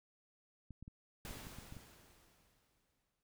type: clicks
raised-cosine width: 5 ms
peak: -38 dBFS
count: 10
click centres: 0.707 / 0.826 / 0.879 / 1.252 / 1.309 / 1.371 / 1.469 / 1.586 / 1.724 / 1.767 s
type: noise with exponential decay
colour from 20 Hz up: pink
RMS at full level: -48 dBFS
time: 1.25-3.23 s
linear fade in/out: 1 ms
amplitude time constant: 430 ms
effects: none